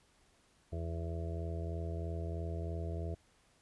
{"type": "harmonic tone", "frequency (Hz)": 83.1, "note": "E2", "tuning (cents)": 15, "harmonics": [1, 2, 4, 5, 6, 7, 8], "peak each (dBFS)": [-37, -45, -48, -48, -52, -54, -48], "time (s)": [0.72, 3.15], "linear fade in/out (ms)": 10, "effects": ["pink hiss -69 dBFS RMS until 3.61 s", "resampled to 24000 Hz"]}